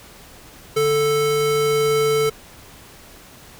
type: tone pair together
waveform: square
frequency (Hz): 146.94 / 440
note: D3 / A4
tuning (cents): +1 / 0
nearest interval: octave + perfect fifth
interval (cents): 1899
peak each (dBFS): -29 / -17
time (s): 0.76-2.3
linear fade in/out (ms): 10
effects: pink hiss -44 dBFS RMS until 3.59 s